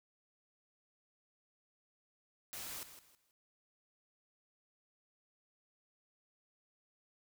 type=noise with echo; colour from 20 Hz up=white; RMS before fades=-45 dBFS; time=2.53-2.83 s; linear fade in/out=0 ms; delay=160 ms; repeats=3; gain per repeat=-11 dB; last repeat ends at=3.31 s; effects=none